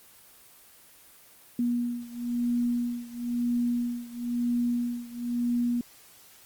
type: beating tone pair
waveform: sine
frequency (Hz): 240 / 241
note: B3 / B3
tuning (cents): -49 / -42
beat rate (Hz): 1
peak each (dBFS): -28 / -30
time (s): 1.59-5.81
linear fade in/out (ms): 2
effects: white hiss -54 dBFS RMS until 6.45 s + Opus 24 kbps